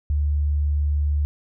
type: tone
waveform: sine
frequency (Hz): 73.3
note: D2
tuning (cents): -3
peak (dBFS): -18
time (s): 0.1-1.25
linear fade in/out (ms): 0
effects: none